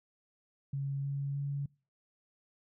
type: tone with pitch steps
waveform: sine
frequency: 138.59 / 139.88 / 141.18 Hz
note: C#3 / C#3 / C#3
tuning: 0 / +16 / +32 cents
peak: -32 dBFS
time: 0.73-1.66 s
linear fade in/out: 5 ms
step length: 310 ms
effects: noise-tail reverb RT60 0.4 s tail -26 dB re dry